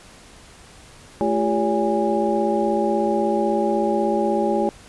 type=tone cluster; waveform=sine; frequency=218.4 / 344.1 / 400.4 / 568 / 821 Hz; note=A3 / F4 / G4 / C#5 / G#5; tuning=-13 / -26 / +37 / +42 / -20 cents; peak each=-24 dBFS; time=1.21-4.69 s; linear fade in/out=0 ms; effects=pink hiss -46 dBFS RMS until 4.88 s + resampled to 24000 Hz